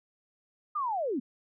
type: linear sweep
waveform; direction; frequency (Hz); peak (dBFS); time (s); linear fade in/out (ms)
sine; down; 1244.5 to 220; -28; 0.75-1.2; 10
effects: none